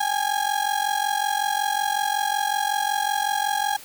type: ring-modulated tone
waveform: 35% pulse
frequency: 820 Hz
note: G#5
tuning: 22 cents flat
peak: -17 dBFS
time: 0-3.77 s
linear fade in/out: 5 ms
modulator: 22.7 Hz
effects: white hiss -43 dBFS RMS until 3.84 s